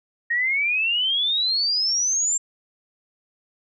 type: exponential sweep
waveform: sine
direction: up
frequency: 1854 to 7459 Hz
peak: -19 dBFS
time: 0.3-2.38 s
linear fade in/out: 10 ms
effects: none